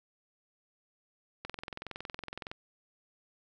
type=click train; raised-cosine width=0.3 ms; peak=-23 dBFS; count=24; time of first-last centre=1.45-2.515 s; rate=21.6 Hz; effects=none